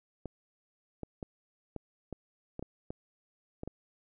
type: clicks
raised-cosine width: 2 ms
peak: -25 dBFS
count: 10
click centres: 0.257 / 1.033 / 1.228 / 1.763 / 2.127 / 2.594 / 2.626 / 2.905 / 3.634 / 3.676 s
effects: none